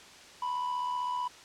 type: tone with amplitude modulation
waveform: triangle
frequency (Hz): 987.8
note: B5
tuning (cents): 0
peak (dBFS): -26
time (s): 0.42-1.28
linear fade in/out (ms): 5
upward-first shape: sine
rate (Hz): 75.7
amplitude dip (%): 50
effects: white hiss -51 dBFS RMS until 1.44 s + low-pass 6000 Hz 12 dB/octave